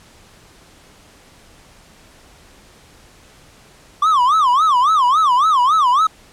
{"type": "tone with vibrato", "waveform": "triangle", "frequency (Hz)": 1125, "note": "C#6", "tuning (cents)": 25, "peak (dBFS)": -9, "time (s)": [4.02, 6.07], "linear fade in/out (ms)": 5, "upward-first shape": "sine", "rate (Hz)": 3.6, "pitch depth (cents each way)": 260, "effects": ["pink hiss -47 dBFS RMS until 6.32 s", "low-pass 10000 Hz 12 dB/octave"]}